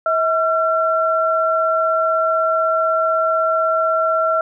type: tone pair together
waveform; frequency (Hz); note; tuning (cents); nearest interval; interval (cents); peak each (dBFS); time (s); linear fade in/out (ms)
sine; 644.6 / 1358; E5 / F6; -39 / -49; octave + minor second; 1290; -17; 0.06-4.41; 2
effects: none